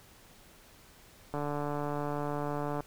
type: click train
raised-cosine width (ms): 1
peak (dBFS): -21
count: 215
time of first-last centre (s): 1.34-2.806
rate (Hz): 146
effects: pink hiss -57 dBFS RMS until 2.86 s